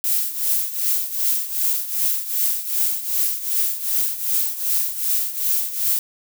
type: noise with tremolo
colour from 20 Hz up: violet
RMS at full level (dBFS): -18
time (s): 0.04-5.99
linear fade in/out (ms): 0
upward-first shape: triangle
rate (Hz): 2.6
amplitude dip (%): 80
effects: none